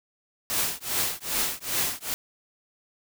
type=noise with tremolo; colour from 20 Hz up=white; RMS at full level=-24 dBFS; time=0.5-2.14 s; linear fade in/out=0 ms; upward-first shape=triangle; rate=2.5 Hz; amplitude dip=100%; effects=none